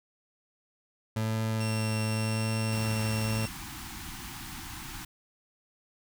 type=tone with vibrato; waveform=30% pulse; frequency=110 Hz; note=A2; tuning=in tune; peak=-25 dBFS; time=1.16-3.46 s; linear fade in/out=5 ms; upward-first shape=triangle; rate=0.9 Hz; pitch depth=15 cents each way
type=tone; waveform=20% pulse; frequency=2725 Hz; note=F7; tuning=43 cents flat; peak=-33 dBFS; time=1.6-3.48 s; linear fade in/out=10 ms
type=band-stop noise; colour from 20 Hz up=pink; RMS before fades=-41 dBFS; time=2.72-5.05 s; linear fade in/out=5 ms; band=350 to 750 Hz; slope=96 dB/octave
effects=none